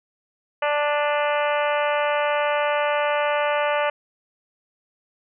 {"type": "harmonic tone with a mistuned harmonic", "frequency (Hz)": 293.7, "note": "D4", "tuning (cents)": 0, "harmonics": [2, 3, 4, 5, 6, 7, 8, 9, 10], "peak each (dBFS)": [-22, -26, -28, -30, -32, -33, -34, -35, -36], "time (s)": [0.62, 3.9], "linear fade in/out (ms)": 5, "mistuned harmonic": 8, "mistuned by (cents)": 40, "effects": []}